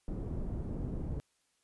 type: low-pass noise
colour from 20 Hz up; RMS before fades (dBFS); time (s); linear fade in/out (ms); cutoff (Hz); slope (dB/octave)
pink; -37; 0.08-1.2; 0; 310; 12
effects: white hiss -75 dBFS RMS until 1.63 s + resampled to 24000 Hz